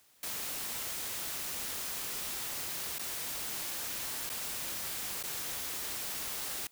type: noise with dropouts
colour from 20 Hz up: white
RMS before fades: -38 dBFS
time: 0.23-6.67 s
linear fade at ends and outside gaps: 2 ms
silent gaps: 2.984-2.994 / 4.293-4.299 / 5.228-5.237 s
effects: white hiss -65 dBFS RMS until 6.71 s